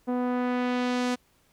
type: tone with low-pass filter sweep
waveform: sawtooth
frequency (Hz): 248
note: B3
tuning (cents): +7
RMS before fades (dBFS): -27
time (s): 0.07-1.16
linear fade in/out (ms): 20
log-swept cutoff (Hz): 790 to 7900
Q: 0.85
effects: pink hiss -65 dBFS RMS until 1.52 s